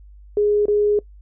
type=tone with dropouts; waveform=sine; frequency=415.3 Hz; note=G#4; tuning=in tune; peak=-14 dBFS; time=0.37-0.99 s; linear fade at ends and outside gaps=2 ms; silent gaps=0.656-0.682 s; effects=noise-tail reverb RT60 0.1 s tail -22 dB re dry + added 50 Hz sine -41 dBFS peak until 1.21 s